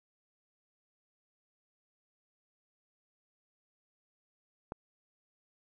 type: click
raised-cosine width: 1 ms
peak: -24 dBFS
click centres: 4.721 s
effects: none